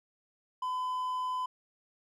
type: tone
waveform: triangle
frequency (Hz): 1011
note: B5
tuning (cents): +40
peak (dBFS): -29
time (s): 0.62-1.46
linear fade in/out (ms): 5
effects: none